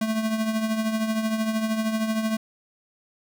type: tone with tremolo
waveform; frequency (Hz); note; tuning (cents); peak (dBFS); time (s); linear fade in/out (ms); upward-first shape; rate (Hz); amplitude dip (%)
square; 220; A3; 0; -21; 0.01-2.37; 5; triangle; 13; 60
effects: none